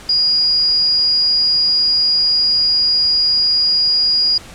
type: tone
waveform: sine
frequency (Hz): 4872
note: D#8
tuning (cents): -37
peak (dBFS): -11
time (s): 0.09-4.38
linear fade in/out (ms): 5
effects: pink hiss -37 dBFS RMS until 4.54 s + low-pass 9000 Hz 12 dB/octave

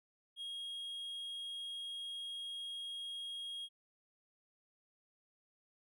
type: tone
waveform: triangle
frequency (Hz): 3271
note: G#7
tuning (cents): -27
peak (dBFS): -40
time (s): 0.36-3.69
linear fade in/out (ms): 50
effects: none

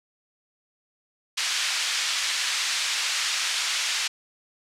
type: band-pass noise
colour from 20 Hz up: white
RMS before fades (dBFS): -26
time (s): 1.37-4.08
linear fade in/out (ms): 10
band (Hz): 1600 to 5600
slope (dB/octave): 12
effects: low-pass 9000 Hz 12 dB/octave

